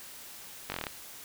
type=slowing click train; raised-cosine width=0.3 ms; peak=-17 dBFS; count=8; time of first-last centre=0.7-0.868 s; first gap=20 ms; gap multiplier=1.06; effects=white hiss -47 dBFS RMS until 1.24 s